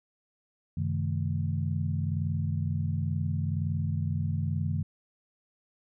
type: tone cluster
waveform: sine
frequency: 95.1 / 134.4 / 156.5 / 215.8 Hz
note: F#2 / C3 / D#3 / A3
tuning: +48 / +47 / +10 / -33 cents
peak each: -30 / -34 / -31 / -38 dBFS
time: 0.77-4.83 s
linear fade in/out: 5 ms
effects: none